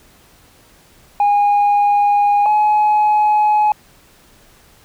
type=tone pair in turn; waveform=sine; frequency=819 / 844.9 Hz; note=G#5 / G#5; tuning=-24 / +30 cents; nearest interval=minor second; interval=54 cents; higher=second; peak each=-8 dBFS; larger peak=neither; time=1.2-2.46 / 2.46-3.72 s; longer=neither; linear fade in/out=2 ms; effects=tanh soft clip ceiling -9 dBFS + pink hiss -49 dBFS RMS until 4.84 s